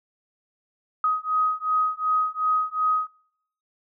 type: beating tone pair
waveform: sine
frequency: 1256 / 1258.7 Hz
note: D#6 / D#6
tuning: +16 / +20 cents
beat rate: 2.7 Hz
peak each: -24 dBFS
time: 1.04-3.07 s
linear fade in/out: 2 ms
effects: noise-tail reverb RT60 0.7 s tail -21 dB re dry